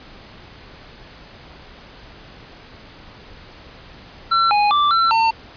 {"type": "tone with pitch steps", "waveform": "square", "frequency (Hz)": [1350, 828, 1172, 1347, 903], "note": ["E6", "G#5", "D6", "E6", "A5"], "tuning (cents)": [41, -5, -4, 37, 45], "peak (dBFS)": -14, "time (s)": [4.31, 5.31], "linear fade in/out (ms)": 10, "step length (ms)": 200, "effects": ["pink hiss -42 dBFS RMS until 5.56 s", "resampled to 11025 Hz"]}